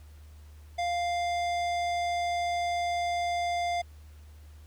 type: tone with hard clipping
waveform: sine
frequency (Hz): 698.5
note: F5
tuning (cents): 0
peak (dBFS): -29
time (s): 0.78-3.82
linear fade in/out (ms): 10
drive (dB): 15
effects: added 75 Hz sine -47 dBFS peak until 4.66 s + pink hiss -62 dBFS RMS until 4.66 s